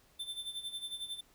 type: tone with tremolo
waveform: square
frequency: 3549 Hz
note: A7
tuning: 14 cents sharp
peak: -37 dBFS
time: 0.19-1.21 s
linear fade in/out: 10 ms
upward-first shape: sine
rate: 11 Hz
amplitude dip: 75%
effects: pink hiss -66 dBFS RMS until 1.34 s